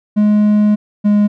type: tone pair in turn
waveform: triangle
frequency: 209.7 / 207.1 Hz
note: G#3 / G#3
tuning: +17 / -5 cents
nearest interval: unison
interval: 22 cents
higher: first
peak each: -6 dBFS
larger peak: neither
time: 0.16-0.76 / 1.04-1.28 s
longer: first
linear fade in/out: 20 ms
effects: none